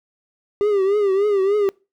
triangle tone with vibrato, 400 Hz, G4, 35 cents sharp, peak -13 dBFS, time 0.61-1.69 s, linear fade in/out 0 ms, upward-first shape triangle, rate 3.4 Hz, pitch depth 110 cents each way, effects noise-tail reverb RT60 0.3 s tail -25 dB re dry

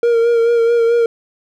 triangle tone with vibrato, 466.2 Hz, A#4, in tune, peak -8 dBFS, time 0.03-1.06 s, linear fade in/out 2 ms, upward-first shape sine, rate 4.6 Hz, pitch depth 29 cents each way, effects none

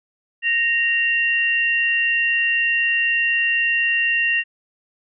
sine tone pair together, 1862 / 2764 Hz, A#6 / F7, -2 / -19 cents, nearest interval perfect fifth, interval 683 cents, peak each -19 dBFS, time 0.42-4.44 s, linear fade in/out 50 ms, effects none

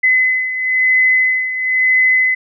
sine beating tone pair, 2028 / 2029 Hz, B6 / B6, +45 / +46 cents, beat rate 1 Hz, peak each -12 / -18 dBFS, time 0.03-2.35 s, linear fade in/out 10 ms, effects none

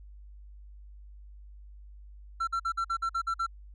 triangle tone bursts, 1352 Hz, E6, 43 cents sharp, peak -25 dBFS, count 9, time 2.4-3.466 s, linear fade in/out 10 ms, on 74 ms, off 50 ms, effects added 50 Hz sine -46 dBFS peak until 3.74 s + resampled to 22050 Hz

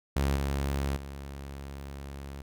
sawtooth tone with level steps, 69.3 Hz, C#2, in tune, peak -21 / -24 / -35 dBFS, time 0.16-2.42 s, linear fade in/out 5 ms, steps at 0.36 / 0.96 s, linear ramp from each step 5 ms, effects none

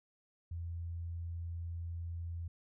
sine tone, 84.7 Hz, E2, 48 cents sharp, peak -38 dBFS, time 0.51-2.48 s, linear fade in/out 5 ms, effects none

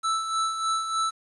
square tone with tremolo, 1318.5 Hz, E6, in tune, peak -23 dBFS, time 0.03-1.11 s, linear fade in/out 20 ms, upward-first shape sine, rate 3.3 Hz, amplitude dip 55%, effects resampled to 24000 Hz + 9-bit

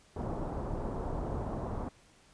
pink low-pass noise, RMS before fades -36 dBFS, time 0.16-1.89 s, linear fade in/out 5 ms, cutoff 1000 Hz, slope 24 dB/octave, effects pink hiss -62 dBFS RMS until 2.33 s + resampled to 22050 Hz

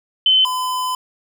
sine / square tone pair in turn, 3058 / 1012.9 Hz, G7 / B5, -44 / +43 cents, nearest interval octave + perfect fifth, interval 1913 cents, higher first, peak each -10 / -20 dBFS, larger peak first, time 0.26-0.45 / 0.45-0.95 s, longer second, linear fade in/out 2 ms, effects none

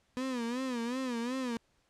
35% pulse tone with vibrato, 246.9 Hz, B3, in tune, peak -31 dBFS, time 0.17-1.57 s, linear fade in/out 0 ms, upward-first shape sine, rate 2.7 Hz, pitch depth 120 cents each way, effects pink hiss -72 dBFS RMS until 1.89 s + low-pass 8000 Hz 12 dB/octave

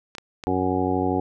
clicks, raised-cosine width 0.2 ms, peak -18 dBFS, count 3, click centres 0.151 / 0.183 / 0.438 s
harmonic tone, 92.5 Hz, F#2, in tune, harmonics 1 / 2 / 3 / 4 / 5 / 6 / 8 / 9, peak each -30 / -31 / -25 / -27 / -29 / -35 / -28 / -30 dBFS, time 0.47-1.2 s, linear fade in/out 0 ms
effects none

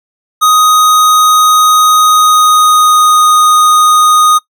square tone with pitch glide, 1250 to 1239.2 Hz, D#6 to D#6, +8 to -7 cents, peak -5 dBFS, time 0.41-4.39 s, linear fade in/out 20 ms, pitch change -15 cents, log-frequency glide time 1.91-3.3 s, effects noise-tail reverb RT60 0.1 s tail -18 dB re dry

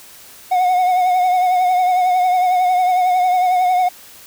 triangle tone with vibrato, 730 Hz, F#5, 24 cents flat, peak -10 dBFS, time 0.51-3.89 s, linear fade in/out 10 ms, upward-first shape triangle, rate 11 Hz, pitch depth 47 cents each way, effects white hiss -41 dBFS RMS until 4.26 s

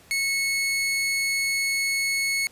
sawtooth tone, 2196 Hz, C#7, 17 cents flat, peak -19 dBFS, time 0.11-2.47 s, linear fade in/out 0 ms, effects pink hiss -53 dBFS RMS until 2.51 s + resampled to 32000 Hz

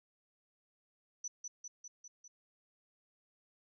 sine tone with echo, 5960 Hz, F#8, 12 cents sharp, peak -38 dBFS, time 1.24-1.28 s, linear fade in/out 5 ms, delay 200 ms, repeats 5, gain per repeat -3 dB, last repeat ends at 2.28 s, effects none

